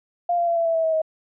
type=tone with pitch steps; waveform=sine; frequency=698.5 / 688.9 / 679.4 / 670 / 660.8 / 651.7 / 642.8 / 633.9 Hz; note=F5 / F5 / F5 / E5 / E5 / E5 / E5 / D#5; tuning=0 / -24 / -48 / +28 / +4 / -20 / -44 / +32 cents; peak=-18 dBFS; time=0.29-1.018 s; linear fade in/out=5 ms; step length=91 ms; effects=none